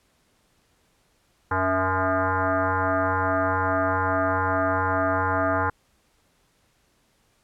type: tone with frequency modulation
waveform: sine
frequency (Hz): 283.2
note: C#4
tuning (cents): +37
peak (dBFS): -20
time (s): 1.51-5.7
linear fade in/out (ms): 5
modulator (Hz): 188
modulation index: 6.8
effects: pink hiss -65 dBFS RMS until 7.43 s + low-pass 12000 Hz 12 dB/octave